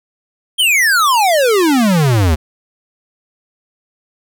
square exponential sweep, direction down, 3251 to 73.42 Hz, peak -10 dBFS, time 0.58-2.36 s, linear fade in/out 20 ms, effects none

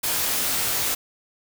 white noise with comb filter, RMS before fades -24 dBFS, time 0.03-0.95 s, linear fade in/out 10 ms, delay 20 ms, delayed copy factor -0.9, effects none

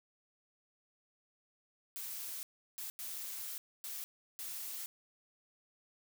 blue noise bursts at uneven times, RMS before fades -43 dBFS, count 5, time 1.96-2.43 / 2.78-2.9 / 2.99-3.58 / 3.84-4.04 / 4.39-4.86 s, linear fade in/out 0 ms, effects none

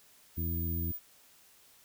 sine tone, 15040 Hz, A#9, 14 cents sharp, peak -36 dBFS, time 0.35-1 s, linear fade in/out 50 ms
harmonic tone, 84.1 Hz, E2, 35 cents sharp, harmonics 1 / 2 / 3 / 4, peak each -33 / -39 / -43 / -45 dBFS, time 0.37-0.92 s, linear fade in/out 10 ms
effects white hiss -61 dBFS RMS until 1.84 s

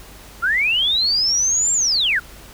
sine linear two-way sweep, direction up then down, 1318.5 to 7459 to 1318.5 Hz, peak -15 dBFS, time 0.42-2.2 s, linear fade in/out 20 ms, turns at 1.73 s, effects added 50 Hz sine -43 dBFS peak until 2.53 s + pink hiss -42 dBFS RMS until 2.53 s

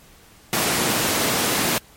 pink high-pass noise, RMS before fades -21 dBFS, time 0.53-1.78 s, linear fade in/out 0 ms, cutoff 170 Hz, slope 12 dB/octave, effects pink hiss -50 dBFS RMS until 1.96 s + MP3 64 kbps

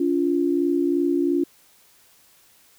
sine tone pair together, 284.1 / 347 Hz, C#4 / F4, +43 / -11 cents, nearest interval minor third, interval 346 cents, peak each -21 dBFS, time 0-1.44 s, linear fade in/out 5 ms, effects white hiss -56 dBFS RMS until 2.78 s

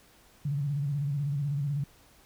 sine tone with vibrato, 142.7 Hz, D3, 49 cents flat, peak -27 dBFS, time 0.45-1.84 s, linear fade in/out 5 ms, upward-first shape square, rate 16 Hz, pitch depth 69 cents each way, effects pink hiss -59 dBFS RMS until 2.25 s

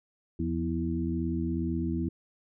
harmonic tone with a mistuned harmonic, 82.2 Hz, E2, 4 cents flat, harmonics 1 / 2 / 3 / 4, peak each -33 / -33 / -33 / -33 dBFS, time 0.39-2.09 s, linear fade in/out 5 ms, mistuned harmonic 2, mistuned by +61 cents, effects none

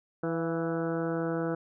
harmonic tone with a mistuned harmonic, 164.81 Hz, E3, in tune, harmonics 1 / 2 / 3 / 4 / 5 / 6 / 7 / 8 / 9 / 10, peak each -34 / -32 / -33 / -39 / -45 / -47 / -49 / -42 / -43 / -55 dBFS, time 0.23-1.55 s, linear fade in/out 5 ms, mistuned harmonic 4, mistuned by +39 cents, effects none

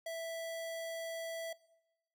square tone, 659.3 Hz, E5, in tune, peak -39 dBFS, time 0.06-1.53 s, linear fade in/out 5 ms, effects noise-tail reverb RT60 0.9 s tail -21 dB re dry

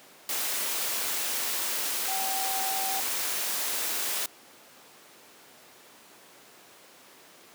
sine tone in noise, 770 Hz, G5, 31 cents flat, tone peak -32 dBFS, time 2.08-3 s, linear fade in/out 2 ms, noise white, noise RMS -30 dBFS, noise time 0.29-4.26 s, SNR -5 dB, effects pink hiss -52 dBFS RMS until 7.54 s + high-pass 300 Hz 12 dB/octave

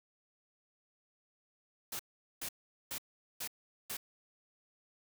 white noise bursts, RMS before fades -40 dBFS, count 5, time 1.92-3.97 s, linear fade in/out 5 ms, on 74 ms, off 420 ms, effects none

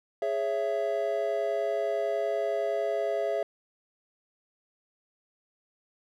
triangle chord, C# minor, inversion second, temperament just, 415.8 / 554.4 / 665.2 Hz, G#4 / C#5 / E5, +2 / 0 / +16 cents, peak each -30 / -30 / -27 dBFS, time 0.22-3.43 s, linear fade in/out 2 ms, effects none

